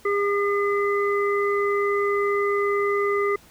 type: harmonic tone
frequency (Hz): 404.9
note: G#4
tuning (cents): -44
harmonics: 1 / 3 / 5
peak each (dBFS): -21 / -26 / -29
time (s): 0.05-3.36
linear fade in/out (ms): 5
effects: pink hiss -52 dBFS RMS until 3.5 s